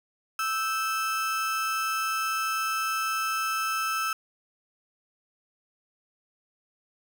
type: tone pair together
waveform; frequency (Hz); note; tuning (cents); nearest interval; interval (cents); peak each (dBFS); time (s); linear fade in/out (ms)
35% pulse; 1310.1 / 1556; E6 / G6; -11 / -13; minor third; 298; -25 / -34; 0.39-4.13; 2
effects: none